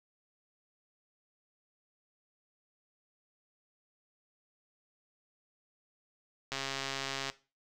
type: click train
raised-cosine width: 0.2 ms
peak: -18 dBFS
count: 107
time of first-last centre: 6.52-7.299 s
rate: 136 Hz
effects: noise-tail reverb RT60 0.3 s tail -17 dB re dry